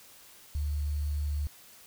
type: tone with sample-and-hold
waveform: sine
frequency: 73.42 Hz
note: D2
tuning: in tune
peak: -28 dBFS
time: 0.55-1.47 s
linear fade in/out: 0 ms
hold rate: 4410 Hz
effects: white hiss -54 dBFS RMS until 1.86 s